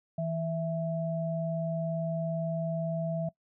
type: tone pair together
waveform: sine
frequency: 162.8 / 659.5 Hz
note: E3 / E5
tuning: -21 / +1 cents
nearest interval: 2 octaves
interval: 2422 cents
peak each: -31 / -32 dBFS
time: 0.18-3.29 s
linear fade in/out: 5 ms
effects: noise-tail reverb RT60 0.1 s tail -21 dB re dry